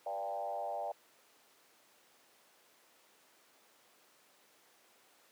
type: tone with frequency modulation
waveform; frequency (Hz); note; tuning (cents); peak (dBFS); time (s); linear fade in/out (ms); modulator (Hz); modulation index
sine; 692; F5; -16; -35; 0.06-0.92; 5; 101; 1.5
effects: pink hiss -65 dBFS RMS until 5.31 s + high-pass 400 Hz 12 dB/octave